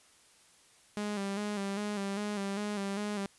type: tone with vibrato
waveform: sawtooth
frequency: 202.7 Hz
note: G#3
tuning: 42 cents flat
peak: -29 dBFS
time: 0.97-3.26 s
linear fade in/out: 0 ms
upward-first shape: square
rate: 2.5 Hz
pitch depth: 45 cents each way
effects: white hiss -62 dBFS RMS until 3.38 s + resampled to 24000 Hz